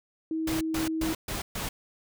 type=tone; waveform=sine; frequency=320 Hz; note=D#4; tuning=49 cents sharp; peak=-27 dBFS; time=0.31-1.13 s; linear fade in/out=2 ms
type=noise bursts; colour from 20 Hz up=pink; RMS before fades=-33 dBFS; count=5; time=0.47-1.69 s; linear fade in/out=5 ms; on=140 ms; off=130 ms
effects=none